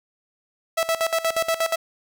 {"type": "tone with tremolo", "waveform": "sawtooth", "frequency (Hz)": 656, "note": "E5", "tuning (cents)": -9, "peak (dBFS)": -15, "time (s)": [0.77, 1.76], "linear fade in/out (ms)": 10, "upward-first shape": "square", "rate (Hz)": 8.4, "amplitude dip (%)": 80, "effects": []}